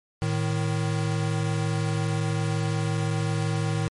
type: tone pair together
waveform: square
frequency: 110 / 155.56 Hz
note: A2 / D#3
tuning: 0 / 0 cents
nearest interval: tritone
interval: 600 cents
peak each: -27 dBFS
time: 0.22-3.88 s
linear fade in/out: 0 ms
effects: MP3 48 kbps